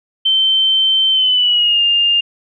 sine tone with pitch glide, 3100 to 2810 Hz, G7 to F7, -20 to +10 cents, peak -10 dBFS, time 0.25-2.21 s, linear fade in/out 10 ms, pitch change -170 cents, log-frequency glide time 1.11-1.82 s, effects none

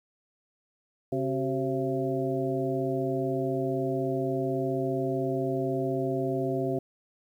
harmonic tone with a mistuned harmonic, 134.2 Hz, C3, 44 cents sharp, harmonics 1 / 2 / 3 / 4 / 5, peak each -33 / -32 / -30 / -36 / -33 dBFS, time 1.12-6.79 s, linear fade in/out 5 ms, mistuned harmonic 3, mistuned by -81 cents, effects 10-bit

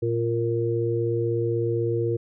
harmonic tone, 116.1 Hz, A#2, 7 cents flat, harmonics 1 / 3 / 4, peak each -26 / -26 / -26 dBFS, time 0.02-2.17 s, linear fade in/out 10 ms, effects none

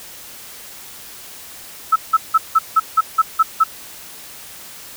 sine tone bursts, 1309 Hz, E6, 13 cents flat, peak -8 dBFS, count 9, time 1.92-3.64 s, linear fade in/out 10 ms, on 40 ms, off 170 ms, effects white hiss -37 dBFS RMS until 4.96 s

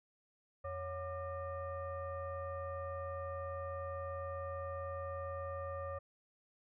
sine tone with frequency modulation, 554.4 Hz, C#5, in tune, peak -39 dBFS, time 0.64-5.99 s, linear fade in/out 10 ms, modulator 641 Hz, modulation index 1.1, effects none

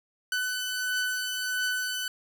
sawtooth beating tone pair, 1500 / 1501.5 Hz, F#6 / F#6, +23 / +25 cents, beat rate 1.5 Hz, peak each -32 / -25 dBFS, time 0.32-2.08 s, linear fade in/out 2 ms, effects none

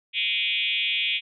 sine tone with frequency modulation, 2881 Hz, F#7, 47 cents flat, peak -22 dBFS, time 0.13-1.21 s, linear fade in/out 50 ms, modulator 200 Hz, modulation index 3.2, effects none

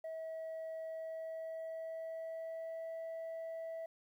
sine tone with pitch glide, 645 to 654.4 Hz, E5 to E5, -38 to -13 cents, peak -38 dBFS, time 0.04-3.86 s, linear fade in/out 5 ms, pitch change +25 cents, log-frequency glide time 0.83-2.95 s, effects tanh soft clip ceiling -40 dBFS + 12-bit

